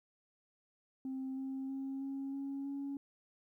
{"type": "tone with pitch steps", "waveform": "sine", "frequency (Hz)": [263.9, 266.8, 269.8, 272.7, 275.7, 278.8], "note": ["C4", "C4", "C#4", "C#4", "C#4", "C#4"], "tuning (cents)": [15, 34, -47, -28, -9, 10], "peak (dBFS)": -36, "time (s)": [1.05, 2.97], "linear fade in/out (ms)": 2, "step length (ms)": 320, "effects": ["tanh soft clip ceiling -35 dBFS", "13-bit"]}